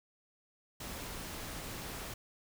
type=noise; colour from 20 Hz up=pink; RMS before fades=-43 dBFS; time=0.8-2.14 s; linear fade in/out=5 ms; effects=none